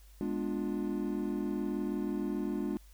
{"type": "chord", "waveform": "triangle", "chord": "G# diminished seventh", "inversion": "none", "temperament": "equal with one note detuned", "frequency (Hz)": [207.7, 246.9, 293.7, 352.1], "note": ["G#3", "B3", "D4", "F4"], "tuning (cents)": [0, 0, 0, 14], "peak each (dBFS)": [-34, -37, -34, -36], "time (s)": [0.21, 2.77], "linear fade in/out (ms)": 0, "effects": ["added 50 Hz sine -53 dBFS peak until 2.93 s", "white hiss -64 dBFS RMS until 2.93 s"]}